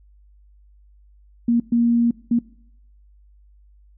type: tone bursts at uneven times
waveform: sine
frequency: 235.4 Hz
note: A#3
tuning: 17 cents sharp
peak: -14 dBFS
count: 3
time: 1.48-1.6 / 1.72-2.11 / 2.31-2.39 s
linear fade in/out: 5 ms
effects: noise-tail reverb RT60 0.7 s tail -22 dB re dry + added 50 Hz sine -49 dBFS peak until 3.97 s